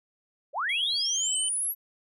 sine linear sweep, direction up, 478.6 to 11770 Hz, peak -26 dBFS, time 0.53-1.75 s, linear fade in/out 50 ms
triangle tone with pitch glide, 3300 to 3026 Hz, G#7 to F#7, -12 to +38 cents, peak -29 dBFS, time 0.69-1.49 s, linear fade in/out 5 ms, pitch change -150 cents, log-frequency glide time 0.99-1.33 s
effects none

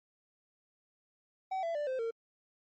triangle tone with pitch steps, 760 / 669.3 / 589.4 / 519.1 / 457.1 Hz, F#5 / E5 / D5 / C5 / A#4, +46 / +26 / +6 / -14 / -34 cents, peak -30 dBFS, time 1.51-2.11 s, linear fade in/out 10 ms, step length 120 ms, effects MP3 32 kbps

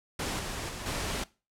pink noise with level steps, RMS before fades -33 / -36 / -39 / -33 dBFS, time 0.19-1.24 s, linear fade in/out 5 ms, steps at 0.39 / 0.69 / 0.86 s, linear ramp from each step 2 ms, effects noise-tail reverb RT60 0.3 s tail -20 dB re dry + low-pass 10000 Hz 12 dB/octave

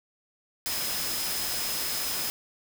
sine tone in noise, 5090 Hz, D#8, 39 cents sharp, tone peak -35 dBFS, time 0.66-2.3 s, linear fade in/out 0 ms, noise white, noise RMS -31 dBFS, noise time 0.66-2.3 s, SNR -7 dB, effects none

